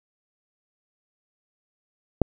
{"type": "click", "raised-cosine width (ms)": 2, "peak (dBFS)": -4, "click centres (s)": 2.217, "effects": []}